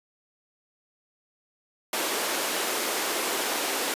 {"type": "high-pass noise", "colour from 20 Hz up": "pink", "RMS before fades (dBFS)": -28, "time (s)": [1.93, 3.94], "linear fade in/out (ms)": 2, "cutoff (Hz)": 310, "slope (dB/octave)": 24, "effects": ["resampled to 32000 Hz"]}